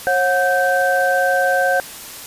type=tone cluster; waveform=sine; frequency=542 / 728 / 1555 Hz; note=C#5 / F#5 / G6; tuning=-39 / -28 / -14 cents; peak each=-18 dBFS; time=0.07-1.8 s; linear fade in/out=0 ms; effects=white hiss -34 dBFS RMS until 2.26 s + resampled to 32000 Hz